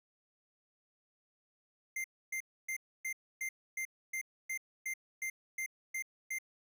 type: tone bursts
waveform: square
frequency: 2093 Hz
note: C7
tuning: in tune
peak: -36 dBFS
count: 13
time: 1.96-6.386 s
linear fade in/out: 5 ms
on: 82 ms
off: 280 ms
effects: none

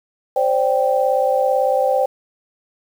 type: chord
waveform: sine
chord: C suspended second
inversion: none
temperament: equal with one note detuned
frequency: 523.3 / 581.3 / 784 Hz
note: C5 / D5 / G5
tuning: 0 / -18 / 0 cents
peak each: -17 / -20 / -19 dBFS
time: 0.36-2.06 s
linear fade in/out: 5 ms
effects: 7-bit

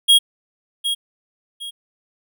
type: tone with echo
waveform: square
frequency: 3279 Hz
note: G#7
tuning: 23 cents flat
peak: -9 dBFS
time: 0.08-0.19 s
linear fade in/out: 20 ms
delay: 760 ms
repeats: 2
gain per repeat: -10 dB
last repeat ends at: 1.71 s
effects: none

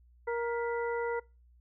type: harmonic tone with a mistuned harmonic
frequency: 470 Hz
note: A#4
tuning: 14 cents sharp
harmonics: 1 / 2 / 3 / 4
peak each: -31 / -37 / -41 / -43 dBFS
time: 0.27-1.2 s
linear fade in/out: 10 ms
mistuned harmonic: 4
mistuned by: +92 cents
effects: noise-tail reverb RT60 0.3 s tail -25 dB re dry + added 60 Hz sine -58 dBFS peak until 1.6 s

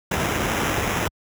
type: noise with sample-and-hold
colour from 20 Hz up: pink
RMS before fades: -23 dBFS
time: 0.11-1.08 s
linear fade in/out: 5 ms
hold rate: 4410 Hz
effects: high-pass 60 Hz 12 dB/octave

